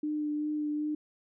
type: tone with vibrato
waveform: sine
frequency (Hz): 300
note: D4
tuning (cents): +37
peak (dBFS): -29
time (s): 0.03-0.95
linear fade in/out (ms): 5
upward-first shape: sine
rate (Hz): 2.6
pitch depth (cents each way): 14
effects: none